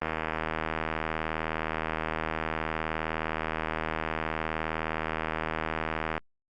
click train, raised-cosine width 0.5 ms, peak -14 dBFS, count 490, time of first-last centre 0.02-6.179 s, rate 79.4 Hz, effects Opus 24 kbps

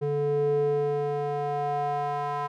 square tone with band-pass filter sweep, 145 Hz, D3, 22 cents flat, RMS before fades -27 dBFS, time 0.01-2.48 s, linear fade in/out 20 ms, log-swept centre 350 to 950 Hz, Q 3.5, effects none

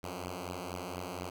5% pulse beating tone pair, 87.31 / 91.51 Hz, F2 / F#2, 0 / -19 cents, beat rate 4.2 Hz, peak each -31 / -29 dBFS, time 0.03-1.3 s, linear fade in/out 5 ms, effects none

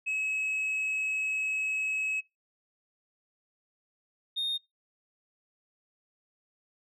sine tone pair in turn, 2569 / 3685 Hz, E7 / A#7, -45 / -21 cents, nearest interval tritone, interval 624 cents, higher second, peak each -26 dBFS, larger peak neither, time 0.06-2.21 / 4.36-4.58 s, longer first, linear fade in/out 20 ms, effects noise-tail reverb RT60 0.2 s tail -24 dB re dry + tanh soft clip ceiling -27 dBFS

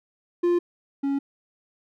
triangle tone pair in turn, 349.2 / 277.7 Hz, F4 / C#4, 0 / +3 cents, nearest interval major third, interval 397 cents, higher first, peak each -16 / -20 dBFS, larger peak first, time 0.43-0.59 / 1.03-1.19 s, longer neither, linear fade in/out 10 ms, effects none

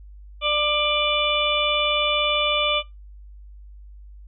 harmonic tone with a mistuned harmonic, 594 Hz, D5, 20 cents sharp, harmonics 1 / 2 / 4 / 5 / 6, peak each -25 / -25 / -25 / -25 / -25 dBFS, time 0.41-2.83 s, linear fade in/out 50 ms, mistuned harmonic 6, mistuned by -33 cents, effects noise-tail reverb RT60 0.2 s tail -21 dB re dry + added 50 Hz sine -40 dBFS peak until 4.27 s

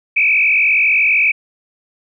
sine tone with frequency modulation, 2423 Hz, D#7, 47 cents flat, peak -10 dBFS, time 0.16-1.32 s, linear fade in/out 10 ms, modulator 47.4 Hz, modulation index 3.4, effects none

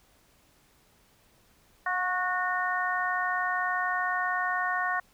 harmonic tone with a mistuned harmonic, 366.8 Hz, F#4, 15 cents flat, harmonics 2 / 3 / 4 / 5, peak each -32 / -31 / -32 / -31 dBFS, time 1.86-5 s, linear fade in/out 5 ms, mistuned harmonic 2, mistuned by -23 cents, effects pink hiss -63 dBFS RMS until 5.13 s

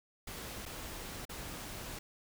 pink noise with dropouts, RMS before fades -44 dBFS, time 0.27-1.99 s, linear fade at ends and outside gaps 5 ms, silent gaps 0.655-0.66 / 1.253-1.293 s, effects none

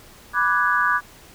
sine chord, G# half-diminished seventh, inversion first, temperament equal, 987.8 / 1174.7 / 1480 / 1661.2 Hz, B5 / D6 / F#6 / G#6, 0 / 0 / 0 / 0 cents, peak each -25 / -21 / -22 / -22 dBFS, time 0.33-1.01 s, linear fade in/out 50 ms, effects pink hiss -47 dBFS RMS until 1.34 s

